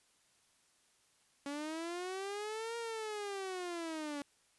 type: linear two-way sweep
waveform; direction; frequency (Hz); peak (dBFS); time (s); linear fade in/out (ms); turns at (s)
sawtooth; up then down; 279.2 to 469.4 to 281.8; -35; 1.46-4.22; 2; 2.77
effects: white hiss -71 dBFS RMS until 4.58 s + resampled to 24000 Hz